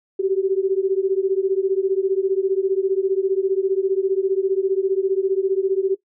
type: beating tone pair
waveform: sine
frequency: 378.4 / 393.4 Hz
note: F#4 / G4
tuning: +39 / +6 cents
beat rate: 15 Hz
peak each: -19 / -21 dBFS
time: 0.19-5.95 s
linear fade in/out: 10 ms
effects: noise-tail reverb RT60 0.1 s tail -17 dB re dry